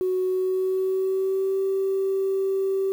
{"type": "tone with pitch glide", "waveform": "sine", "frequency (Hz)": [370, 386.6], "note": ["F#4", "G4"], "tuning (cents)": [0, -24], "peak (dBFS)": -20, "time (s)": [0.01, 2.92], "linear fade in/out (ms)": 0, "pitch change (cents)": 76, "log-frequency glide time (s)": [0.19, 1.6], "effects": ["tanh soft clip ceiling -16 dBFS", "8-bit"]}